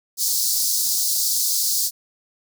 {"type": "high-pass noise", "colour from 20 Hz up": "pink", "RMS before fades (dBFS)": -21, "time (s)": [0.17, 1.91], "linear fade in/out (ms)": 50, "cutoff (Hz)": 4400, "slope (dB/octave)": 48, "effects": []}